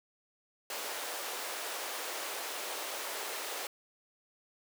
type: high-pass noise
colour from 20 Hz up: pink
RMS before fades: -39 dBFS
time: 0.7-3.67 s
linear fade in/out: 2 ms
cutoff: 430 Hz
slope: 24 dB/octave
effects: none